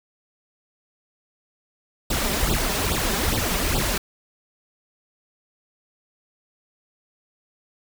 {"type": "noise with flanger", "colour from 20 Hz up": "pink", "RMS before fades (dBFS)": -23, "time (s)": [2.1, 3.98], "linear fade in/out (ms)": 5, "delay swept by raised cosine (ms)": [0.23, 5.13], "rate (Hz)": 2.4, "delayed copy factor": 0.9, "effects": []}